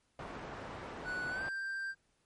white low-pass noise, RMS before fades -45 dBFS, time 0.19-1.49 s, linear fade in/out 2 ms, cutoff 1100 Hz, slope 12 dB/octave
triangle tone with pitch glide, 1480 to 1577.1 Hz, F#6 to G6, 0 to +10 cents, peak -34 dBFS, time 1.04-1.95 s, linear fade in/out 50 ms, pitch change +110 cents, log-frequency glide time 1.3-1.44 s
effects pink hiss -75 dBFS RMS until 2.25 s + MP3 48 kbps

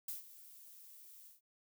violet noise with ADSR envelope, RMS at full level -41 dBFS, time 0.08-1.41 s, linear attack 4 ms, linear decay 140 ms, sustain -16 dB, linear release 140 ms, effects none

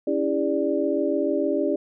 sine tone cluster, 280.9 / 327.5 / 404.1 / 587 Hz, C#4 / E4 / G#4 / D5, +23 / -11 / -47 / -1 cents, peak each -26 dBFS, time 0.07-1.76 s, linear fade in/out 5 ms, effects none

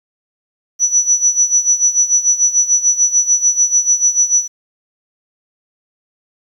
sine tone with tremolo, 5920 Hz, F#8, in tune, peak -7 dBFS, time 0.79-4.48 s, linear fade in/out 50 ms, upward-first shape sine, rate 6.8 Hz, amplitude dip 80%, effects 8-bit

